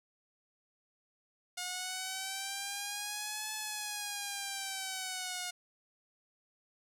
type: linear two-way sweep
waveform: 5% pulse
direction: up then down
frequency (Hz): 717 to 862 to 717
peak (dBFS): -25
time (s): 1.57-5.51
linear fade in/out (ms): 10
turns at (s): 3.53
effects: none